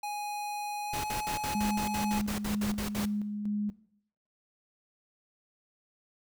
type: tone with pitch glide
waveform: square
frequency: 830 to 845.5 Hz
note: G#5 to G#5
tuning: -1 to +31 cents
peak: -34 dBFS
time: 0.03-2.19 s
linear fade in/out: 5 ms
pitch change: +32 cents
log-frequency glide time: 0.85-1.05 s
type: noise bursts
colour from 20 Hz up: pink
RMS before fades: -36 dBFS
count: 13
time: 0.93-3.056 s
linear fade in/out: 5 ms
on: 110 ms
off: 58 ms
type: tone with tremolo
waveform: sine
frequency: 207.7 Hz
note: G#3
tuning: in tune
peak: -28 dBFS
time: 1.55-3.7 s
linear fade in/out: 0 ms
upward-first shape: square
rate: 2.1 Hz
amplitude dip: 40%
effects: noise-tail reverb RT60 0.7 s tail -19 dB re dry